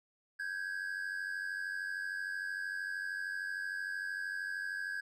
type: tone pair together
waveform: triangle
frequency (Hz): 1565 / 1658.1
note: G6 / G#6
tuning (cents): -3 / -3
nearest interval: minor second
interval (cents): 100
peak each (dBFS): -38 / -37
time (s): 0.39-5.01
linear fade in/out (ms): 10
effects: none